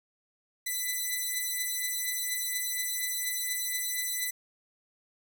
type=beating tone pair; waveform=5% pulse; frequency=1997 / 2001.2 Hz; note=B6 / B6; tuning=+19 / +22 cents; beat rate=4.2 Hz; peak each=-21 / -25 dBFS; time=0.66-4.31 s; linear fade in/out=10 ms; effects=none